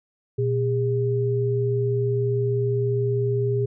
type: tone pair together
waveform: sine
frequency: 120.77 / 405.6 Hz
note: B2 / G#4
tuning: -38 / -41 cents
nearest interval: octave + major sixth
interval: 2097 cents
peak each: -22 / -23 dBFS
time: 0.38-3.66 s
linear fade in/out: 10 ms
effects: none